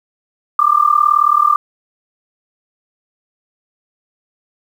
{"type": "tone with amplitude modulation", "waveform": "sine", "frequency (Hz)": 1190, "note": "D6", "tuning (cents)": 22, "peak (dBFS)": -5, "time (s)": [0.59, 1.56], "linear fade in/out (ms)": 2, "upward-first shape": "sine", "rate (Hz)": 38.5, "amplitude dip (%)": 90, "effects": ["7-bit"]}